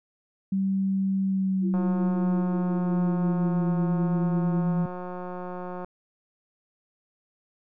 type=tone with pitch glide; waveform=sine; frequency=192.9 to 170.86 Hz; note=G3 to F3; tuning=-28 to -38 cents; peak=-22 dBFS; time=0.52-4.86 s; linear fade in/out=5 ms; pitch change=-210 cents; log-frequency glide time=1.22-3.75 s
type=tone with tremolo; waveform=sine; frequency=341.4 Hz; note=F4; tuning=39 cents flat; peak=-31 dBFS; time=1.61-4.63 s; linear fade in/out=50 ms; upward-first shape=sine; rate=5.5 Hz; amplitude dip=70%
type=click train; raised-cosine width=1 ms; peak=-23 dBFS; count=740; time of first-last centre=1.74-5.846 s; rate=180 Hz
effects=none